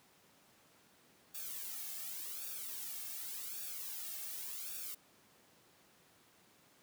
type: noise with flanger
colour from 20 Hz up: blue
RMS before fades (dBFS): -44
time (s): 1.34-4.95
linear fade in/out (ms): 10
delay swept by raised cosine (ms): 0.97 to 2.07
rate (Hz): 0.88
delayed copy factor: -1
effects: pink hiss -66 dBFS RMS until 6.82 s + high-pass 150 Hz 12 dB/octave